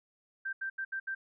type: tone bursts at uneven times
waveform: sine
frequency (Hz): 1568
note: G6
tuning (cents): 0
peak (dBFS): -33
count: 5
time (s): 0.45-0.53 / 0.61-0.7 / 0.78-0.85 / 0.92-1 / 1.07-1.15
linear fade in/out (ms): 10
effects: none